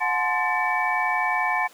sine tone cluster, 729 / 860 / 1037 / 1775 / 2278 Hz, F#5 / A5 / C6 / A6 / C#7, -26 / -40 / -16 / +15 / +47 cents, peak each -27 dBFS, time 0-1.68 s, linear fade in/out 20 ms, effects pink hiss -50 dBFS RMS until 1.73 s + high-pass 400 Hz 12 dB/octave

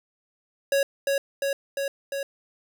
square tone with echo, 554.4 Hz, C#5, in tune, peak -20 dBFS, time 0.72-0.83 s, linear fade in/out 2 ms, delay 350 ms, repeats 4, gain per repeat -2 dB, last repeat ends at 2.23 s, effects none

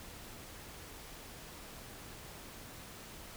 silence, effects pink hiss -50 dBFS RMS until 3.36 s

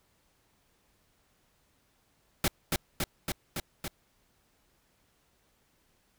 pink noise with echo, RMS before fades -26 dBFS, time 2.44-2.48 s, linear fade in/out 2 ms, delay 280 ms, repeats 5, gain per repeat -2 dB, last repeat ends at 3.88 s, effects pink hiss -70 dBFS RMS until 6.18 s

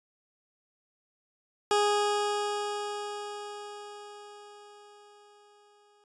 20% pulse tone with exponential decay, 413.4 Hz, G#4, 8 cents flat, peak -17 dBFS, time 1.71-6.04 s, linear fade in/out 1 ms, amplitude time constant 940 ms, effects resampled to 22050 Hz

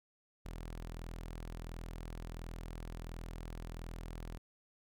sawtooth tone, 41.43 Hz, E1, 9 cents sharp, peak -39 dBFS, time 0.45-4.38 s, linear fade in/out 10 ms, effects none

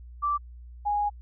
sine tone pair in turn, 1168 / 825.9 Hz, D6 / G#5, -10 / -10 cents, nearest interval tritone, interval 600 cents, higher first, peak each -23 dBFS, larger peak neither, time 0.22-0.38 / 0.85-1.1 s, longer second, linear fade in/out 20 ms, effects added 60 Hz sine -42 dBFS peak until 1.21 s

